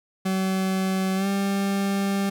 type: tone with pitch glide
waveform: 40% pulse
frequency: 189.6 to 197.42 Hz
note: F#3 to G3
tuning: +43 to +13 cents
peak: -21 dBFS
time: 0.25-2.3 s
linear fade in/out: 10 ms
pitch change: +70 cents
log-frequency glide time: 1.16-1.27 s
effects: none